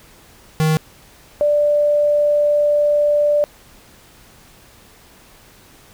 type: tone pair in turn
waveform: square / sine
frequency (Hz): 156.8 / 588.6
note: D#3 / D5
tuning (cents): +14 / +4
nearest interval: octave + major seventh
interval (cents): 2290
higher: second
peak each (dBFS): -14 / -12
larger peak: second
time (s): 0.6-0.77 / 1.41-3.44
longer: second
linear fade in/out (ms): 0
effects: pink hiss -47 dBFS RMS until 5.93 s